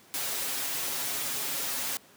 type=noise with comb filter; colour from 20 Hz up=white; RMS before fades=-32 dBFS; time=0.14-1.97 s; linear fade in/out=0 ms; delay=7.3 ms; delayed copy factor=+0.85; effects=pink hiss -56 dBFS RMS until 2.16 s + high-pass 150 Hz 12 dB/octave